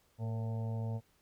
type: harmonic tone with a mistuned harmonic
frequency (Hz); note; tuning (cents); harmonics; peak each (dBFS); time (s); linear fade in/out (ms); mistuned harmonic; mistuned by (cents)
112.5; A2; +39; 1 / 2 / 4 / 5 / 6 / 7 / 8; -34 / -44 / -49 / -51 / -52 / -56 / -55; 0.18-1.01; 50; 4; +30
effects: pink hiss -71 dBFS RMS until 1.21 s